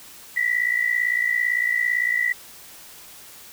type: tone pair together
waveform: sine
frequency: 1933 / 1990.8 Hz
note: B6 / B6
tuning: -38 / +13 cents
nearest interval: minor second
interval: 51 cents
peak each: -22 dBFS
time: 0.36-2.33 s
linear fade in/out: 10 ms
effects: white hiss -44 dBFS RMS until 3.52 s